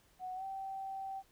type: tone with pitch glide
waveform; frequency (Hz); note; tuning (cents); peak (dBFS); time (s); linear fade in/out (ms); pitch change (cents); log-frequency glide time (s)
sine; 740 to 774.6; F#5 to G5; 0 to -21; -39; 0.19-1.23; 50; +79; 0.35-0.44
effects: pink hiss -68 dBFS RMS until 1.31 s